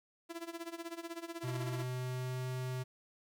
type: tone with tremolo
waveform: sawtooth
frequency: 335.6 Hz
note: E4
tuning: 31 cents sharp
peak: -35 dBFS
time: 0.29-1.85 s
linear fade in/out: 20 ms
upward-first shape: sine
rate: 16 Hz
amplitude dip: 85%
type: tone with pitch glide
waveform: square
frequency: 126.1 to 127.93 Hz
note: B2 to C3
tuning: +36 to -39 cents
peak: -37 dBFS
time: 1.43-2.84 s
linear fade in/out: 20 ms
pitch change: +25 cents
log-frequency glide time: 1.71-2.49 s
effects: 12-bit